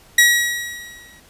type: tone with exponential decay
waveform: sawtooth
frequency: 1913 Hz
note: A#6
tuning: 44 cents sharp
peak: -4 dBFS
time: 0.18-1.2 s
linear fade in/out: 5 ms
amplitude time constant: 220 ms
effects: pink hiss -49 dBFS RMS until 1.29 s + resampled to 32000 Hz